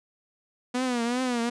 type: tone with vibrato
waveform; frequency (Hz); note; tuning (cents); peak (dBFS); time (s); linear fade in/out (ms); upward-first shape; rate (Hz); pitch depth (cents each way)
sawtooth; 244.8; B3; -15; -21; 0.74-1.5; 10; triangle; 2.6; 110
effects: resampled to 22050 Hz